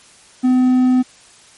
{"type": "tone", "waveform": "triangle", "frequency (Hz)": 253.9, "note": "B3", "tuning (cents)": 48, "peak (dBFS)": -8, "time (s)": [0.43, 1.03], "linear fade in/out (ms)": 20, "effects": ["white hiss -46 dBFS RMS until 1.57 s", "MP3 48 kbps"]}